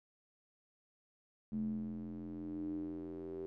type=tone with band-pass filter sweep; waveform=square; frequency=43 Hz; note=F1; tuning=26 cents flat; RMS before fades=-42 dBFS; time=1.52-3.46 s; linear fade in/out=0 ms; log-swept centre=210 to 380 Hz; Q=9.3; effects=none

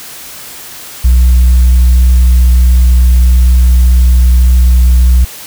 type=tone with tanh clipping; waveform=sine; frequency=61.8 Hz; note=B1; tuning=2 cents sharp; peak=-3 dBFS; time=1.04-5.25 s; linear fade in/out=10 ms; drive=1 dB; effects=white hiss -28 dBFS RMS until 5.46 s

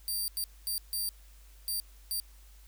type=tone bursts at uneven times; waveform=5% pulse; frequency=4699 Hz; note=D8; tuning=in tune; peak=-24 dBFS; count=6; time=0.08-0.28 / 0.37-0.44 / 0.67-0.78 / 0.93-1.09 / 1.68-1.8 / 2.11-2.2 s; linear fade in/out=0 ms; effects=added 50 Hz sine -52 dBFS peak until 2.67 s + white hiss -62 dBFS RMS until 2.67 s

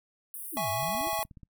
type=high-pass noise; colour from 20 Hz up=pink; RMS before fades=-40 dBFS; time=0.34-1.24 s; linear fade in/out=0 ms; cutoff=9100 Hz; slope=96 dB/octave
type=exponential two-way sweep; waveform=sine; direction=down then up; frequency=369.6 to 92.5 to 369.6 Hz; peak=-37 dBFS; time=0.52-1.1 s; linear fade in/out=20 ms; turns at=0.7 s
type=chord; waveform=square; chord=C# minor; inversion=first; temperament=equal; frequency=659.3 / 830.6 / 1108.7 Hz; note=E5 / G#5 / C#6; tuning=0 / 0 / 0 cents; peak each=-34 / -33 / -36 dBFS; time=0.57-1.23 s; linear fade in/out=0 ms
type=click train; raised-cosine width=5 ms; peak=-36 dBFS; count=11; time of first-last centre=0.83-1.432 s; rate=16.6 Hz
effects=noise-tail reverb RT60 0.1 s tail -25 dB re dry

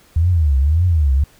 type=tone with vibrato; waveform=sine; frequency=77.4 Hz; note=D#2; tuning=9 cents flat; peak=-11 dBFS; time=0.16-1.24 s; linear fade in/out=5 ms; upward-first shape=triangle; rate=1.8 Hz; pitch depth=300 cents each way; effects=pink hiss -51 dBFS RMS until 1.39 s

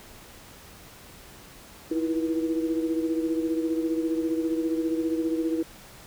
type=tone cluster; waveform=sine; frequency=322.6 / 337.5 / 482.5 Hz; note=E4 / E4 / B4; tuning=-37 / +41 / -40 cents; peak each=-25 / -31 / -33 dBFS; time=1.91-5.63 s; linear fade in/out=5 ms; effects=pink hiss -48 dBFS RMS until 6.06 s

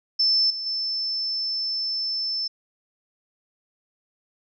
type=tone with level steps; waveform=sine; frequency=5290 Hz; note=E8; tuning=5 cents sharp; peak=-17 / -28 / -24 dBFS; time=0.19-2.48 s; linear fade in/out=10 ms; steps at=0.5 / 0.66 s; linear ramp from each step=5 ms; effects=none

